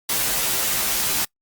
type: noise with comb filter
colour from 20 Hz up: white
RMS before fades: -22 dBFS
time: 0.09-1.25 s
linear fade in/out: 5 ms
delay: 12 ms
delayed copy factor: -0.85
effects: noise-tail reverb RT60 0.1 s tail -26 dB re dry + Opus 48 kbps